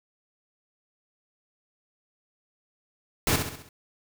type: noise with echo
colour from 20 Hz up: pink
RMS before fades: -23 dBFS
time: 3.27-3.36 s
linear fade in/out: 2 ms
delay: 66 ms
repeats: 5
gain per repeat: -6 dB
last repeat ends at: 3.69 s
effects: none